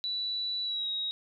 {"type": "tone with pitch glide", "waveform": "sine", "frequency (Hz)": [3951, 3799], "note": ["B7", "A#7"], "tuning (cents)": [0, 32], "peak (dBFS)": -30, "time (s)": [0.04, 1.11], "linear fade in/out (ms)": 0, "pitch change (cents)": -68, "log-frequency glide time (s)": [0.63, 0.9], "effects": []}